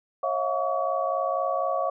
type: tone cluster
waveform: sine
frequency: 546 / 647 / 711 / 1133 Hz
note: C#5 / E5 / F5 / C#6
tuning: -26 / -32 / +31 / +37 cents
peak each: -29 dBFS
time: 0.23-1.9 s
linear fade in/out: 5 ms
effects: none